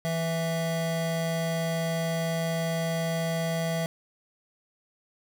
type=tone pair together; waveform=square; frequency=164.93 / 659.3 Hz; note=E3 / E5; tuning=+1 / 0 cents; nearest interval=2 octaves; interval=2399 cents; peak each=-29 / -31 dBFS; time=0.05-3.86 s; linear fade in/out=0 ms; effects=none